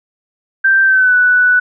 sine tone with pitch glide, 1568 to 1484.3 Hz, G6 to F#6, 0 to +5 cents, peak -7 dBFS, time 0.64-1.6 s, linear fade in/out 10 ms, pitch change -95 cents, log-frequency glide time 0.84-1.15 s, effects none

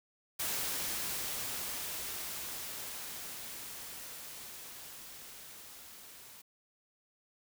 white noise with level ramp, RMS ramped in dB -35 to -53 dBFS, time 0.39-6.42 s, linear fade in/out 10 ms, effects none

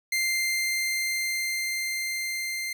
sawtooth tone with level ramp, 2093 Hz, C7, in tune, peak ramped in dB -20 to -26 dBFS, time 0.12-2.73 s, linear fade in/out 5 ms, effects none

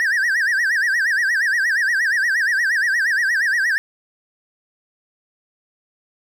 triangle tone with vibrato, 1728 Hz, A6, 32 cents flat, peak -14 dBFS, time 0-3.78 s, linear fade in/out 0 ms, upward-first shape sine, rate 8.5 Hz, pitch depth 200 cents each way, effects none

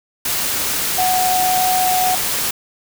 sine tone in noise, 738 Hz, F#5, 5 cents flat, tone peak -15 dBFS, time 0.98-2.15 s, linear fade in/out 5 ms, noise white, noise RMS -20 dBFS, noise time 0.25-2.51 s, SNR +2 dB, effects none

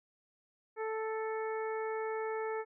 harmonic tone, 440 Hz, A4, in tune, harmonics 1 / 2 / 3 / 4 / 5, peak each -35 / -41 / -45 / -47 / -49 dBFS, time 0.76-2.65 s, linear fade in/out 50 ms, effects none

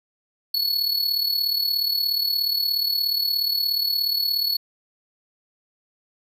square tone with amplitude modulation, 4400 Hz, C#8, 14 cents flat, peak -18 dBFS, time 0.54-4.57 s, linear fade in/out 5 ms, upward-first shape sine, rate 36.9 Hz, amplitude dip 65%, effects none

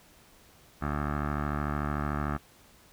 15% pulse tone with low-pass filter, 73.42 Hz, D2, in tune, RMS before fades -31 dBFS, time 0.81-2.38 s, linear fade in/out 20 ms, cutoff 1400 Hz, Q 4, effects pink hiss -58 dBFS RMS until 2.92 s

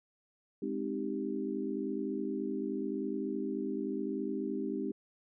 sine chord, Ab major seventh, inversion none, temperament equal, 207.7 / 261.6 / 311.1 / 392 Hz, Ab3 / C4 / Eb4 / G4, 0 / 0 / 0 / 0 cents, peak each -39 / -38 / -38 / -38 dBFS, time 0.62-4.92 s, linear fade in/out 5 ms, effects none

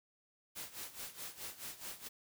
white noise with tremolo, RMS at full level -44 dBFS, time 0.55-2.09 s, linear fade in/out 20 ms, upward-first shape sine, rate 4.7 Hz, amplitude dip 80%, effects none

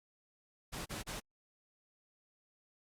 pink noise bursts, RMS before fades -42 dBFS, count 3, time 0.72-1.204 s, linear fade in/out 20 ms, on 140 ms, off 32 ms, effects low-pass 12000 Hz 12 dB/octave + Opus 48 kbps

